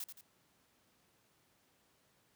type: noise with echo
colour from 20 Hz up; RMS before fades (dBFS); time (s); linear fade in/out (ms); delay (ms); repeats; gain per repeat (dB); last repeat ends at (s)
blue; -42; 0-0.04; 2; 85; 2; -7; 0.21
effects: pink hiss -72 dBFS RMS until 2.35 s + high-pass 100 Hz 12 dB/octave